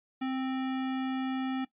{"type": "tone with sample-and-hold", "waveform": "sine", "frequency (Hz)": 261.6, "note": "C4", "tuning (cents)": 0, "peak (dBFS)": -29, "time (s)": [0.21, 1.65], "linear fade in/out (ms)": 10, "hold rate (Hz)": 1050, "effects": ["noise-tail reverb RT60 0.1 s tail -18 dB re dry", "resampled to 8000 Hz"]}